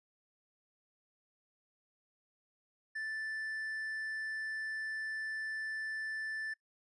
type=tone; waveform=triangle; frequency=1760 Hz; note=A6; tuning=in tune; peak=-35 dBFS; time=2.95-6.54 s; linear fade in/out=10 ms; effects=noise-tail reverb RT60 0.1 s tail -22 dB re dry + resampled to 24000 Hz